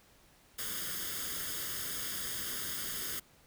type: noise with comb filter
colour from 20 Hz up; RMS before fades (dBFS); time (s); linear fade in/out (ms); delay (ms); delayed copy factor
white; -38; 0.58-3.2; 10; 0.6; +0.75
effects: pink hiss -63 dBFS RMS until 3.46 s